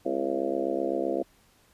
harmonic tone with a mistuned harmonic, 67.8 Hz, C#2, 38 cents flat, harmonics 3 / 4 / 5 / 6 / 7 / 8 / 9 / 10, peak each -41 / -35 / -31 / -34 / -34 / -32 / -38 / -34 dBFS, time 0.05-1.23 s, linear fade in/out 10 ms, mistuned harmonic 4, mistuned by -52 cents, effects pink hiss -62 dBFS RMS until 1.73 s + resampled to 32000 Hz

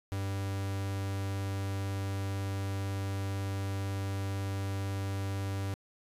45% pulse tone, 98 Hz, G2, in tune, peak -32 dBFS, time 0.12-5.74 s, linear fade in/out 0 ms, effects resampled to 32000 Hz

